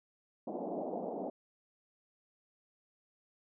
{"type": "band-pass noise", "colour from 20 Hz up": "white", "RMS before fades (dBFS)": -39, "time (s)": [0.47, 1.3], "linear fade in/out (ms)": 5, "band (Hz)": [190, 760], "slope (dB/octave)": 48, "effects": []}